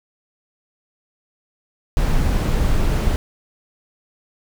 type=noise; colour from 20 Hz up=brown; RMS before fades=-17 dBFS; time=1.97-3.16 s; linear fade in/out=0 ms; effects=none